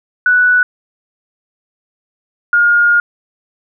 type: tone pair in turn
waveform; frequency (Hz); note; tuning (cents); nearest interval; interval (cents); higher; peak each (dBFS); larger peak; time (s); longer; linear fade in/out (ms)
sine; 1480 / 1422.6; F#6 / F6; 0 / +32; minor second; 68; first; -7; neither; 0.26-0.63 / 2.53-3; second; 2
effects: none